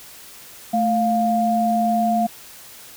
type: tone pair together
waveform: sine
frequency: 220 / 701.7 Hz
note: A3 / F5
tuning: 0 / +8 cents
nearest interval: octave + minor sixth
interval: 2008 cents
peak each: -20 / -18 dBFS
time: 0.73-2.27 s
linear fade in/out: 10 ms
effects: white hiss -42 dBFS RMS until 2.96 s